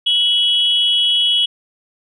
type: tone pair together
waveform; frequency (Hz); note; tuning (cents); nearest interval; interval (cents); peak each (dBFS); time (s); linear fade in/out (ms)
sine; 2960 / 3322; F#7 / G#7; 0 / 0; major second; 200; -14; 0.06-1.46; 10
effects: tanh soft clip ceiling -6 dBFS